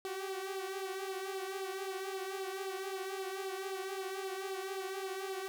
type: tone with flanger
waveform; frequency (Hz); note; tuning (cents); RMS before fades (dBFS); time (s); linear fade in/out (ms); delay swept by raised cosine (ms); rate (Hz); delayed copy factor
sawtooth; 383.7; G4; -37; -40; 0.05-5.48; 0; 0.22 to 4.72; 3.8; +0.6
effects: none

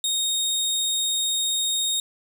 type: tone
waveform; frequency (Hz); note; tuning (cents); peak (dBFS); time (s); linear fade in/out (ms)
25% pulse; 3717; A#7; -6; -18; 0.04-2; 2
effects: none

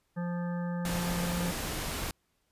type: harmonic tone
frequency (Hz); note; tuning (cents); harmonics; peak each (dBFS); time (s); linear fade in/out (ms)
174.61; F3; 0; 1 / 3 / 5 / 7 / 9 / 10; -31 / -41 / -45 / -48 / -50 / -51; 0.16-1.52; 20
type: noise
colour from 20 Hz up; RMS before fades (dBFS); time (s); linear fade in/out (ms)
pink; -35; 0.85-2.11; 2
effects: pink hiss -75 dBFS RMS until 2.51 s + resampled to 32000 Hz

